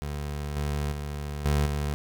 25% pulse tone with level steps, 73 Hz, D2, 10 cents flat, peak -27 / -23 / -28 / -18 / -23 dBFS, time 0.02-1.94 s, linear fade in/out 0 ms, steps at 0.56 / 0.92 / 1.45 / 1.66 s, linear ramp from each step 5 ms, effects none

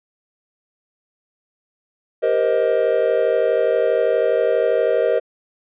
triangle chord, C minor seventh, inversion second, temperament just, 392.4 / 470.9 / 523.3 / 627.9 Hz, G4 / Bb4 / C5 / Eb5, +2 / +18 / 0 / +16 cents, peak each -22 / -17 / -19 / -18 dBFS, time 2.22-5.2 s, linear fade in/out 20 ms, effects resampled to 8000 Hz

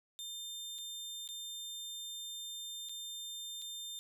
sawtooth tone with dropouts, 3600 Hz, A7, 39 cents sharp, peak -39 dBFS, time 0.19-3.99 s, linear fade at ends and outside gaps 0 ms, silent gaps 0.782-0.786 / 1.276-1.289 / 2.887-2.894 / 3.617-3.621 s, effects none

